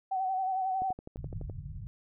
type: tone with vibrato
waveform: sine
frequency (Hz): 757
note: F#5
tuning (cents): +39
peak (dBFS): -28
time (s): 0.11-0.93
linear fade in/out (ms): 10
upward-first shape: sine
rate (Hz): 11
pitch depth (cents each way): 41
type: click train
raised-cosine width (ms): 2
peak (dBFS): -29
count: 9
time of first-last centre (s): 0.82-1.498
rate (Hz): 11.8
type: low-pass noise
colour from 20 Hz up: white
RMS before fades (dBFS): -40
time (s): 1.17-1.87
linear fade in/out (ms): 0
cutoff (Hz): 150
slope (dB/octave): 48
effects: none